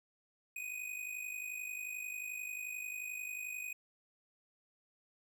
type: tone with amplitude modulation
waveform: square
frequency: 2493 Hz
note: D#7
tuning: 3 cents sharp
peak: -38 dBFS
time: 0.56-3.73 s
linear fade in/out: 5 ms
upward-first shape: sine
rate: 51.3 Hz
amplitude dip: 65%
effects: none